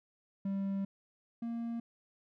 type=tone pair in turn; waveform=triangle; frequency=196 / 232.6 Hz; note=G3 / A#3; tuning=0 / -4 cents; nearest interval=minor third; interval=296 cents; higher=second; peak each=-30 / -33 dBFS; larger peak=first; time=0.45-0.85 / 1.42-1.8 s; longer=first; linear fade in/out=5 ms; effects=none